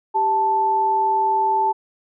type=tone pair together; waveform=sine; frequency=392 / 880 Hz; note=G4 / A5; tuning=0 / 0 cents; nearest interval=octave + major second; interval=1400 cents; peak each=-26 / -16 dBFS; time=0.14-1.73 s; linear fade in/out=20 ms; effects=none